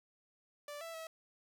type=tone with pitch steps; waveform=sawtooth; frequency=585 / 661 / 647 Hz; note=D5 / E5 / E5; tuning=-7 / +5 / -32 cents; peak=-40 dBFS; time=0.68-1.07 s; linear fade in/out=2 ms; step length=130 ms; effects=none